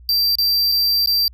square tone with dropouts, 4699 Hz, D8, in tune, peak -15 dBFS, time 0.09-1.28 s, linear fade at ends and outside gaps 1 ms, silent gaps 0.354-0.385 / 0.718-0.721 / 1.06-1.073 s, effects added 60 Hz sine -40 dBFS peak until 1.33 s

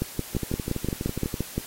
two click trains, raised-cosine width 3 ms, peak -15 / -12 dBFS, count 13 / 10, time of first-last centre 0.35-1.342 / 0.02-1.58 s, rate 12.1 / 5.77 Hz, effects white hiss -41 dBFS RMS until 1.66 s + AAC 48 kbps

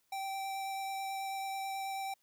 square tone with vibrato, 778 Hz, G5, 13 cents flat, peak -37 dBFS, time 0.12-2.14 s, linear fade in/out 5 ms, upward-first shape triangle, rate 9.2 Hz, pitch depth 12 cents each way, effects white hiss -75 dBFS RMS until 2.22 s

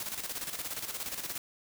white noise with tremolo, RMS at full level -36 dBFS, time 0-1.38 s, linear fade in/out 2 ms, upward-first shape square, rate 17 Hz, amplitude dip 60%, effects none

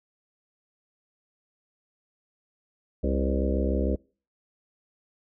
harmonic tone with a mistuned harmonic, 66.7 Hz, C2, 34 cents sharp, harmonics 1 / 3 / 4 / 5 / 6 / 7 / 8 / 9, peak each -26 / -31 / -32 / -33 / -34 / -34 / -35 / -36 dBFS, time 3.03-3.96 s, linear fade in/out 10 ms, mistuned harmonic 7, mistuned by +66 cents, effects noise-tail reverb RT60 0.4 s tail -26 dB re dry

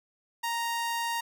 sawtooth tone, 932 Hz, A#5, 1 cent flat, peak -25 dBFS, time 0.43-1.21 s, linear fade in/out 10 ms, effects none

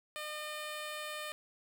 10% pulse tone, 606 Hz, D#5, 46 cents flat, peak -31 dBFS, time 0.16-1.32 s, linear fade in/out 0 ms, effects none

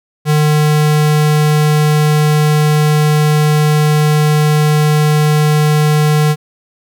square tone, 151.2 Hz, D#3, 49 cents flat, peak -9 dBFS, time 0.25-6.36 s, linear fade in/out 50 ms, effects none

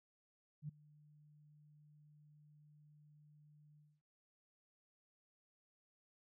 sine tone with ADSR envelope, 149.4 Hz, D3, 30 cents sharp, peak -40 dBFS, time 0.62-4.02 s, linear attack 67 ms, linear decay 9 ms, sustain -23 dB, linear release 240 ms, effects none

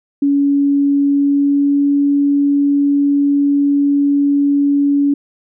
sine tone with pitch glide, 282.1 to 283.9 Hz, C#4 to C#4, +30 to +41 cents, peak -10 dBFS, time 0.22-5.14 s, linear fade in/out 5 ms, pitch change +11 cents, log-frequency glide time 1.07-1.93 s, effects none

